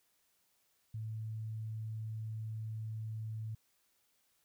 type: tone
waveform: sine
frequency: 110 Hz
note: A2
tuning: in tune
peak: -38 dBFS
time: 0.94-3.55 s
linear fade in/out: 5 ms
effects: white hiss -75 dBFS RMS until 4.44 s